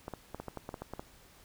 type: clicks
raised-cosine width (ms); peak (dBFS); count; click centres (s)
1; -25; 11; 0.081 / 0.137 / 0.346 / 0.4 / 0.483 / 0.573 / 0.691 / 0.742 / 0.82 / 0.936 / 0.995
effects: pink hiss -59 dBFS RMS until 1.44 s